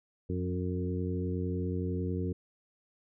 harmonic tone with a mistuned harmonic, 90.9 Hz, F#2, 30 cents flat, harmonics 1 / 2 / 3 / 4 / 5, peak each -33 / -36 / -38 / -39 / -40 dBFS, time 0.29-2.33 s, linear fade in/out 10 ms, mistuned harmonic 2, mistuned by -26 cents, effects none

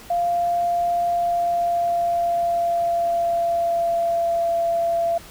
sine tone with pitch glide, 695 to 677.6 Hz, F5 to E5, -9 to +48 cents, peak -18 dBFS, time 0.1-5.18 s, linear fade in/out 5 ms, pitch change -43 cents, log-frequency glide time 1.02-4.51 s, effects pink hiss -43 dBFS RMS until 5.3 s

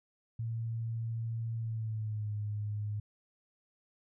sine tone with pitch glide, 114.2 to 104.72 Hz, A#2 to G#2, -35 to +15 cents, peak -33 dBFS, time 0.39-3 s, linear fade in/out 5 ms, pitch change -150 cents, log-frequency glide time 1.57-2.33 s, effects none

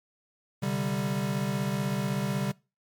square chord, C suspended second, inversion none, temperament equal, 130.81 / 146.83 / 196 Hz, C3 / D3 / G3, 0 / 0 / 0 cents, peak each -33 / -33 / -31 dBFS, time 0.62-2.52 s, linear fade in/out 10 ms, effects noise-tail reverb RT60 0.3 s tail -24 dB re dry + MP3 96 kbps

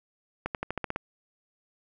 accelerating click train, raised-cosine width 0.5 ms, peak -15 dBFS, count 8, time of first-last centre 0.46-0.961 s, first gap 88 ms, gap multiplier 0.93, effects none

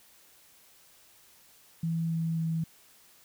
sine tone with pitch steps, 164.81 / 163.77 / 162.73 Hz, E3 / E3 / E3, 0 / -11 / -22 cents, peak -27 dBFS, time 1.83-2.64 s, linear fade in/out 5 ms, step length 270 ms, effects white hiss -59 dBFS RMS until 3.24 s

